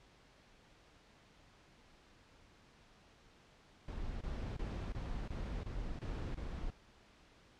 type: noise bursts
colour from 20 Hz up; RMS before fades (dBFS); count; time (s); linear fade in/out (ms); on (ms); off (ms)
brown; -41; 8; 3.88-6.702; 2; 330; 26
effects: pink hiss -64 dBFS RMS until 7.59 s + low-pass 5000 Hz 12 dB/octave